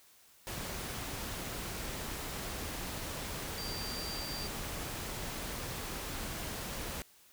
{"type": "tone in noise", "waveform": "sine", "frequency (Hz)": 4699, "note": "D8", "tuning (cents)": 0, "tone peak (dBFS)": -41, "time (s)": [3.58, 4.47], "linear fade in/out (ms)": 0, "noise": "pink", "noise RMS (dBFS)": -40, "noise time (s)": [0.47, 7.02], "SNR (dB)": -4, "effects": ["white hiss -62 dBFS RMS until 7.32 s"]}